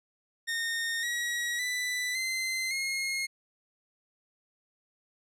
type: tone with pitch steps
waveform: sawtooth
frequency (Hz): 1838 / 1911.6 / 1988.2 / 2068 / 2151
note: A#6 / A#6 / B6 / C7 / C7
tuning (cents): -25 / +43 / +11 / -21 / +47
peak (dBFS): -26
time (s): 0.47-3.27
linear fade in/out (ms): 20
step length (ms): 560
effects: low-pass 11000 Hz 12 dB/octave